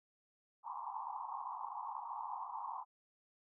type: band-pass noise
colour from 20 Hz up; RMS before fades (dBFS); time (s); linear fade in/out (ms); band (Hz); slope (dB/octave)
white; -44; 0.63-2.85; 50; 790 to 1100; 96
effects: none